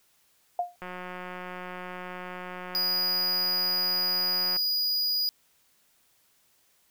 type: tone with exponential decay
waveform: sine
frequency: 707 Hz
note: F5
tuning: 21 cents sharp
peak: -21 dBFS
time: 0.59-0.76 s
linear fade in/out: 2 ms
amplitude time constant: 36 ms
type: click train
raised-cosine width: 0.5 ms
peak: -24 dBFS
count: 679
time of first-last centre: 0.82-4.566 s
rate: 181 Hz
type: tone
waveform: square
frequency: 4908 Hz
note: D#8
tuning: 25 cents flat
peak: -25 dBFS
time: 2.75-5.29 s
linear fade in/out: 0 ms
effects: white hiss -66 dBFS RMS until 6.9 s